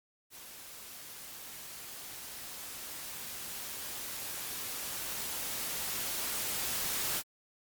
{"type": "noise with level ramp", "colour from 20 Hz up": "white", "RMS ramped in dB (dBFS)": [-49, -33], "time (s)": [0.3, 7.23], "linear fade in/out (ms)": 50, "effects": ["Opus 48 kbps"]}